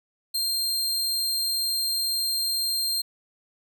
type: tone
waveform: sawtooth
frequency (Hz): 4186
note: C8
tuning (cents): 0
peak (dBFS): -21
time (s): 0.34-3.02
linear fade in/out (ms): 10
effects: none